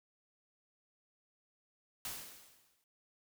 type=noise with exponential decay; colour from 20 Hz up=white; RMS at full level=-40 dBFS; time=2.05-2.84 s; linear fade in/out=1 ms; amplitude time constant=170 ms; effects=none